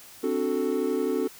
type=chord; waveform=triangle; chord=D dominant seventh; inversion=third; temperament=equal; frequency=261.6 / 293.7 / 370 / 440 Hz; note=C4 / D4 / F#4 / A4; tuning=0 / 0 / 0 / 0 cents; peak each=-28 / -29 / -27 / -26 dBFS; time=0.23-1.28 s; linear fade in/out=10 ms; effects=white hiss -48 dBFS RMS until 1.39 s